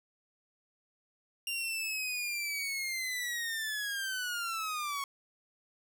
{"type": "linear sweep", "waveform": "sawtooth", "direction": "down", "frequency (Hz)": [2794, 1100], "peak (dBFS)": -30, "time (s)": [1.47, 5.04], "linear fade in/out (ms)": 2, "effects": []}